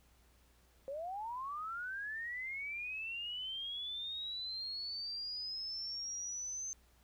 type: linear sweep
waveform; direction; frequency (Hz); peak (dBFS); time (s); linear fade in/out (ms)
sine; up; 526 to 6272; -39; 0.88-6.73; 0
effects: added 60 Hz sine -67 dBFS peak until 7.03 s + pink hiss -70 dBFS RMS until 7.03 s